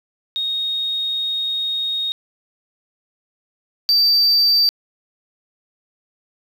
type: tone pair in turn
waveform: sine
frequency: 3729 / 4652 Hz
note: A#7 / D8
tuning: 0 / -17 cents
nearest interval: major third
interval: 383 cents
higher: second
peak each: -19 / -9 dBFS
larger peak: second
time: 0.36-2.12 / 3.89-4.69 s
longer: first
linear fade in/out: 0 ms
effects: tanh soft clip ceiling -11 dBFS + 8-bit